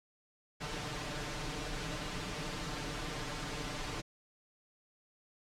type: noise with comb filter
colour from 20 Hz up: pink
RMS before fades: -39 dBFS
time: 0.6-4.02 s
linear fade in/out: 20 ms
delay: 6.7 ms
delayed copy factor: +0.8
effects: low-pass 6000 Hz 12 dB/octave